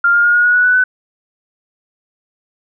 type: tone with pitch steps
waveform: sine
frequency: 1396.9 / 1411.5 / 1426.3 / 1441.2 / 1456.2 / 1471.4 / 1486.8 / 1502.4 Hz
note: F6 / F6 / F6 / F#6 / F#6 / F#6 / F#6 / F#6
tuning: 0 / +18 / +36 / -46 / -28 / -10 / +8 / +26 cents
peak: -8 dBFS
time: 0.04-0.84 s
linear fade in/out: 5 ms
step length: 100 ms
effects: none